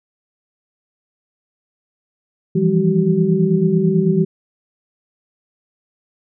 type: tone cluster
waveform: sine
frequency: 163.5 / 172.6 / 199.6 / 381.6 Hz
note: E3 / F3 / G3 / G4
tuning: -14 / -20 / +32 / -47 cents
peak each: -18 dBFS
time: 2.55-4.25 s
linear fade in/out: 10 ms
effects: none